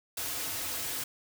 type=noise with comb filter; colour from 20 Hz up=white; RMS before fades=-35 dBFS; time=0.17-1.04 s; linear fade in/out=5 ms; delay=5.1 ms; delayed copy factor=-0.75; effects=none